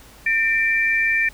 sine tone pair together, 1806.4 / 2349 Hz, A6 / D7, +45 / 0 cents, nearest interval perfect fourth, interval 455 cents, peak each -19 dBFS, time 0.26-1.29 s, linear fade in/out 5 ms, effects added 50 Hz sine -48 dBFS peak until 1.33 s + pink hiss -47 dBFS RMS until 1.33 s

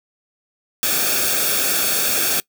white noise with comb filter, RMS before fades -19 dBFS, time 0.83-2.4 s, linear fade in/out 0 ms, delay 1 ms, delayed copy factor -0.7, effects noise-tail reverb RT60 0.1 s tail -23 dB re dry

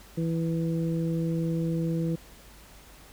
harmonic tone, 164.81 Hz, E3, in tune, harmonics 1 / 2 / 3, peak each -26 / -32 / -36 dBFS, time 0.17-2.16 s, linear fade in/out 10 ms, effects added 50 Hz sine -53 dBFS peak until 3.12 s + pink hiss -52 dBFS RMS until 3.12 s

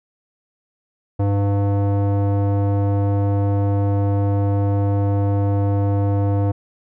square tone with low-pass filter, 100.3 Hz, G2, 40 cents sharp, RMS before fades -18 dBFS, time 1.19-6.52 s, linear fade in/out 10 ms, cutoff 690 Hz, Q 1.3, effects none

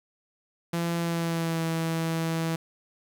sawtooth tone with pitch glide, 169.5 to 163.63 Hz, E3 to E3, +49 to -12 cents, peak -22 dBFS, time 0.73-2.56 s, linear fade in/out 5 ms, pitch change -61 cents, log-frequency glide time 0.98-1.63 s, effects 10-bit

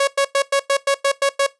sawtooth tone bursts, 554.4 Hz, C#5, in tune, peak -10 dBFS, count 9, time 0-1.466 s, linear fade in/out 5 ms, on 74 ms, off 100 ms, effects noise-tail reverb RT60 0.2 s tail -19 dB re dry + resampled to 24000 Hz

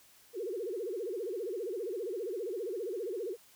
sine tone with vibrato, 415.3 Hz, G#4, in tune, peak -34 dBFS, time 0.33-3.37 s, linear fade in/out 50 ms, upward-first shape sine, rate 15 Hz, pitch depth 270 cents each way, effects white hiss -61 dBFS RMS until 3.55 s

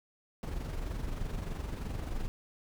brown noise with amplitude modulation, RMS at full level -34 dBFS, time 0.43-2.28 s, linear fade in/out 0 ms, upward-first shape sine, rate 23.2 Hz, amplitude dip 50%, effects none

